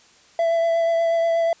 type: tone with vibrato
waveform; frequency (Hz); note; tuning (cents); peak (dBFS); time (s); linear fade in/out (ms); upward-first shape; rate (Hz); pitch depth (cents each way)
triangle; 667; E5; +20; -15; 0.39-1.53; 2; triangle; 8.3; 16
effects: white hiss -53 dBFS RMS until 1.6 s + resampled to 16000 Hz